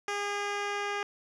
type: tone with low-pass filter sweep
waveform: 10% pulse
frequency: 407.4 Hz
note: G#4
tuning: 33 cents flat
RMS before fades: -33 dBFS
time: 0.08-1.03 s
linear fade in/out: 2 ms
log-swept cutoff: 6900 to 4200 Hz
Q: 0.77
effects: none